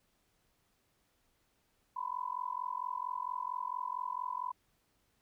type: tone with amplitude modulation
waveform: sine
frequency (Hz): 999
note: B5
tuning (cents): +20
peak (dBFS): -31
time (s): 1.96-4.52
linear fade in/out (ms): 10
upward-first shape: sine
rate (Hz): 44.4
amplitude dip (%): 100
effects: pink hiss -75 dBFS RMS until 5.21 s